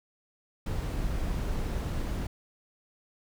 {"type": "noise", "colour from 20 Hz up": "brown", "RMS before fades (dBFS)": -31, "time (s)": [0.66, 2.27], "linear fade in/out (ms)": 5, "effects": []}